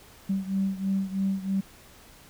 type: beating tone pair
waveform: sine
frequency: 192.7 / 195.8 Hz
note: G3 / G3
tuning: -29 / -2 cents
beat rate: 3.1 Hz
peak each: -26 / -29 dBFS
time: 0.29-1.61 s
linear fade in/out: 10 ms
effects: tanh soft clip ceiling -17 dBFS + pink hiss -52 dBFS RMS until 2.29 s